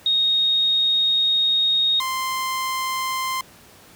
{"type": "tone pair in turn", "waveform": ["sine", "sawtooth"], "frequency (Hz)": [3729, 1044.3], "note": ["A#7", "C6"], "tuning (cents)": [0, -4], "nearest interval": "octave + minor seventh", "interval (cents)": 2204, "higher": "first", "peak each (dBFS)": [-16, -19], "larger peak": "first", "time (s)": [[0.06, 2], [2, 3.41]], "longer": "first", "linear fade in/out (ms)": 2, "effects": ["pink hiss -48 dBFS RMS until 3.95 s", "high-pass 80 Hz 12 dB/octave"]}